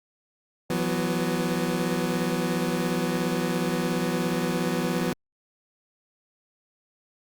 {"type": "chord", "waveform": "25% pulse", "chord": "E suspended second", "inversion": "none", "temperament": "equal with one note detuned", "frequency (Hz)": [167.89, 185, 246.9], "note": ["E3", "F#3", "B3"], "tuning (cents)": [32, 0, 0], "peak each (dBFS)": -25, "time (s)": [0.7, 5.13], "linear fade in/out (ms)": 2, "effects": ["Opus 48 kbps"]}